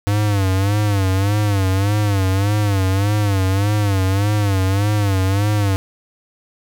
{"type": "tone with vibrato", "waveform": "square", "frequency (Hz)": 99.7, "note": "G2", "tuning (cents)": 30, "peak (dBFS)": -15, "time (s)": [0.07, 5.76], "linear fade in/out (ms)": 0, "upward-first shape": "sine", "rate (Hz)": 1.7, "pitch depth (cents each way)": 100, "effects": []}